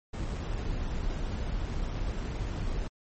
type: noise with sample-and-hold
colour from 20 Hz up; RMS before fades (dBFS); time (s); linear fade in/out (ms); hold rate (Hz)
brown; -32; 0.13-2.88; 10; 4410
effects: MP3 32 kbps